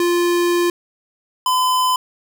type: tone pair in turn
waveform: square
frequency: 348.5 / 1015.2 Hz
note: F4 / B5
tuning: -4 / +47 cents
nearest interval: octave + perfect fifth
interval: 1851 cents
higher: second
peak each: -15 dBFS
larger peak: neither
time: 0-0.7 / 1.46-1.96 s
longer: first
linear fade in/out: 2 ms
effects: none